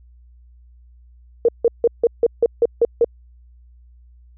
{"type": "tone bursts", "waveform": "sine", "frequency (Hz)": 468, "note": "A#4", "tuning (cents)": 7, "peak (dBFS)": -10, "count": 9, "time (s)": [1.45, 3.045], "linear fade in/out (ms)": 2, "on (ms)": 35, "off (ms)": 160, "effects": ["added 60 Hz sine -45 dBFS peak until 4.37 s"]}